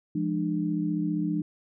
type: tone cluster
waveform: sine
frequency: 171.4 / 206.7 / 300.6 Hz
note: F3 / G#3 / D4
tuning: -32 / -8 / +40 cents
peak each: -29 / -32 / -28 dBFS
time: 0.15-1.42 s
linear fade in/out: 5 ms
effects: none